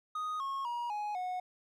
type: tone with pitch steps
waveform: triangle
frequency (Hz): 1244.5 / 1089.7 / 954.1 / 835.4 / 731.5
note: D#6 / C#6 / A#5 / G#5 / F#5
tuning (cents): 0 / -30 / +40 / +10 / -20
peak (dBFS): -32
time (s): 0.15-1.4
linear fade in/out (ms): 5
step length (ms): 250
effects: none